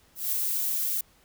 violet noise with ADSR envelope, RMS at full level -26 dBFS, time 0.15-1.01 s, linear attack 170 ms, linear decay 6 ms, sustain -2 dB, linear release 4 ms, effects pink hiss -61 dBFS RMS until 1.24 s

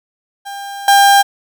35% pulse tone with level steps, 799 Hz, G5, 33 cents sharp, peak -23 / -4 dBFS, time 0.45-1.23 s, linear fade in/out 20 ms, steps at 0.88 s, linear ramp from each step 2 ms, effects none

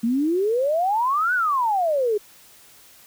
sine exponential two-way sweep, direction up then down, 221.4 to 1528 to 402.8 Hz, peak -18 dBFS, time 0.03-2.18 s, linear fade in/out 10 ms, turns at 1.34 s, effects white hiss -50 dBFS RMS until 3.06 s

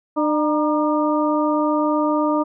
harmonic tone with a mistuned harmonic, 301.3 Hz, D4, 44 cents sharp, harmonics 1 / 2 / 3 / 4, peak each -19 / -22 / -24 / -25 dBFS, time 0.16-2.44 s, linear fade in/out 20 ms, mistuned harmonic 3, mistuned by +67 cents, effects none

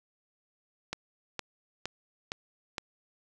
click train, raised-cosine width 0.2 ms, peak -16 dBFS, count 5, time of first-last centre 0.93-2.782 s, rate 2.16 Hz, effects none

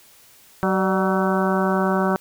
harmonic tone with a mistuned harmonic, 189 Hz, F#3, 37 cents sharp, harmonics 1 / 2 / 3 / 4 / 5 / 6 / 7 / 8, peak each -21 / -24 / -26 / -27 / -28 / -29 / -29 / -30 dBFS, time 0.63-2.16 s, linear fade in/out 0 ms, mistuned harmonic 3, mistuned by +57 cents, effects white hiss -51 dBFS RMS until 2.2 s

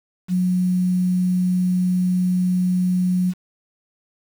sine tone, 181.7 Hz, F#3, 31 cents flat, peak -16 dBFS, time 0.28-3.34 s, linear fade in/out 50 ms, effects 7-bit

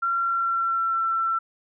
sine tone with pitch glide, 1370 to 1343.4 Hz, F6 to E6, -34 to +32 cents, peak -21 dBFS, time 0.02-1.39 s, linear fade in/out 10 ms, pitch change -34 cents, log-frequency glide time 0.19-1.04 s, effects none

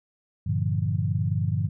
sine chord, G minor seventh, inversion none, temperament equal with one note detuned, 98 / 116.54 / 146.83 / 171.12 Hz, G2 / Bb2 / D3 / F3, 0 / 0 / 0 / -35 cents, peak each -26 / -28 / -28 / -31 dBFS, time 0.46-1.69 s, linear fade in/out 10 ms, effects none

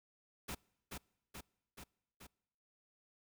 pink noise with echo, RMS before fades -43 dBFS, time 0.48-0.55 s, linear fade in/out 10 ms, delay 430 ms, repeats 4, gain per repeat -3 dB, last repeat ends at 2.27 s, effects noise-tail reverb RT60 0.9 s tail -26 dB re dry

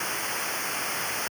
pink noise with comb filter, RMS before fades -30 dBFS, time 0-1.28 s, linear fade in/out 5 ms, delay 0.26 ms, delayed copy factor -0.85, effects high-pass 100 Hz 12 dB/octave

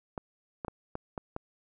clicks, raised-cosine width 1 ms, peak -21 dBFS, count 6, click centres 0.178 / 0.648 / 0.682 / 0.954 / 1.178 / 1.364 s, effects none

